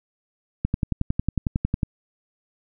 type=click train; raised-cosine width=5 ms; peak=-9 dBFS; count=14; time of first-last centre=0.65-1.832 s; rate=11 Hz; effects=none